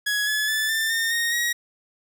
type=tone with pitch steps; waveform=sawtooth; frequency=1675 / 1710.2 / 1746.1 / 1782.8 / 1820.3 / 1858.5 / 1897.6 Hz; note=G#6 / A6 / A6 / A6 / A#6 / A#6 / A#6; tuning=+14 / -50 / -14 / +22 / -42 / -6 / +30 cents; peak=-18 dBFS; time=0.06-1.53 s; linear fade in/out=10 ms; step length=210 ms; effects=none